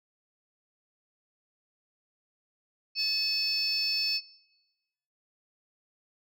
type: tone cluster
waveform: sine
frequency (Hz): 2572 / 4448 / 5280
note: E7 / C#8 / E8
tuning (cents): -43 / +5 / +2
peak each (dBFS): -33 / -28 / -29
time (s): 2.95-4.21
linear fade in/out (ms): 50
effects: noise-tail reverb RT60 1.0 s tail -21 dB re dry + tanh soft clip ceiling -21 dBFS